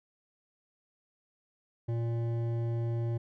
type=tone with hard clipping; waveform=sine; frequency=116.5 Hz; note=A#2; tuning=1 cent flat; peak=-31 dBFS; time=1.88-3.18 s; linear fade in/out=10 ms; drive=11 dB; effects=none